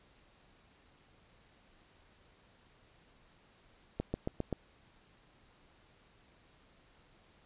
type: accelerating click train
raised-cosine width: 2 ms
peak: -20 dBFS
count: 5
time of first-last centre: 4-4.527 s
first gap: 140 ms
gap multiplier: 0.96
effects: pink hiss -65 dBFS RMS until 7.45 s + resampled to 8000 Hz